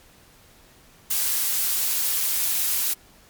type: noise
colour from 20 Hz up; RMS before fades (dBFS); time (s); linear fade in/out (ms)
blue; -23; 1.1-2.94; 10
effects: pink hiss -53 dBFS RMS until 3.29 s + MP3 96 kbps